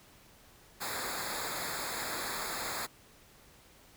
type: noise with comb filter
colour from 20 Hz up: pink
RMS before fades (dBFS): -37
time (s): 0.8-2.87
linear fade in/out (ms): 20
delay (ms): 0.34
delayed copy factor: -0.9
effects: pink hiss -59 dBFS RMS until 3.96 s